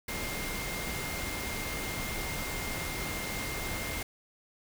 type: tone in noise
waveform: sine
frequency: 2114 Hz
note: C7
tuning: 17 cents sharp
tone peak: -40 dBFS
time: 0.08-4.03 s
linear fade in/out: 5 ms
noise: pink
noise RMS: -36 dBFS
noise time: 0.08-4.03 s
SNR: -7 dB
effects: none